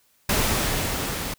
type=noise with level ramp; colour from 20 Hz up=pink; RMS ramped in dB=-21 to -30 dBFS; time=0.29-1.34 s; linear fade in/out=5 ms; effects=white hiss -63 dBFS RMS until 1.38 s